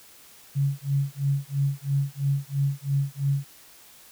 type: tone with tremolo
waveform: sine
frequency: 139.5 Hz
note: C#3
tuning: 11 cents sharp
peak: -19 dBFS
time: 0.55-3.45 s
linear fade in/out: 20 ms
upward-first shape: sine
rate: 3 Hz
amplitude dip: 100%
effects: white hiss -51 dBFS RMS until 4.11 s